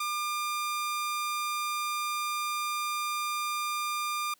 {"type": "tone", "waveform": "sawtooth", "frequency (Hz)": 1200, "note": "D6", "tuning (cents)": 37, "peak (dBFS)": -26, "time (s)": [0, 4.34], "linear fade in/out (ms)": 5, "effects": ["white hiss -65 dBFS RMS until 4.39 s"]}